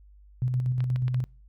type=tone with tremolo; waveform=sine; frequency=126.1 Hz; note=B2; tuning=36 cents sharp; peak=-22 dBFS; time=0.42-1.24 s; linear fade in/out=0 ms; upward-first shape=square; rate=8.3 Hz; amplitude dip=35%
type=clicks; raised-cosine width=0.3 ms; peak=-25 dBFS; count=4; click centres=0.805 / 0.96 / 1.081 / 1.145 s
effects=noise-tail reverb RT60 0.4 s tail -25 dB re dry + added 50 Hz sine -50 dBFS peak until 1.48 s